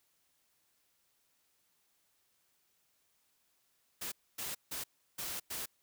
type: noise bursts at uneven times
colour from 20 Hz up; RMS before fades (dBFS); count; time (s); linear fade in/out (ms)
white; -40; 5; 4.01-4.12 / 4.38-4.55 / 4.71-4.84 / 5.18-5.4 / 5.5-5.66; 10
effects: white hiss -75 dBFS RMS until 5.82 s